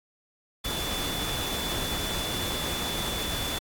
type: tone in noise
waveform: sine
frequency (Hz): 3473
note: A7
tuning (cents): -23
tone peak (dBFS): -33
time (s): 0.64-3.59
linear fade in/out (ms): 10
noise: pink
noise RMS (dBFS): -32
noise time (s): 0.64-3.59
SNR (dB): -4
effects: AAC 64 kbps